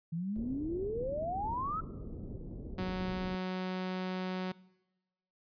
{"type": "exponential sweep", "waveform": "sine", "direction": "up", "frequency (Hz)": [158.9, 1342], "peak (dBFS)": -33, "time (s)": [0.12, 1.81], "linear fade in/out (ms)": 10}
{"type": "low-pass noise", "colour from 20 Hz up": "pink", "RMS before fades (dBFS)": -43, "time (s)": [0.36, 3.35], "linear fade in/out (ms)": 0, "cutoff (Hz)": 420, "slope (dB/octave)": 24}
{"type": "tone", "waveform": "sawtooth", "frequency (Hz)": 185, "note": "F#3", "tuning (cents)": 0, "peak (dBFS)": -30, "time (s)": [2.78, 4.52], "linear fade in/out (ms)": 5}
{"effects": ["noise-tail reverb RT60 1.0 s tail -21 dB re dry", "resampled to 11025 Hz"]}